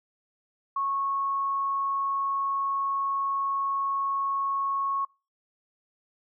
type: tone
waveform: sine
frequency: 1100 Hz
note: C#6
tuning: 14 cents flat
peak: -25 dBFS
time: 0.76-5.05 s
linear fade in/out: 5 ms
effects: noise-tail reverb RT60 0.3 s tail -26 dB re dry